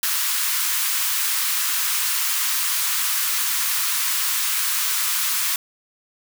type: high-pass noise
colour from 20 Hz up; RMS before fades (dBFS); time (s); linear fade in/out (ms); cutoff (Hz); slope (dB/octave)
white; -22; 0.03-5.56; 2; 970; 48
effects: none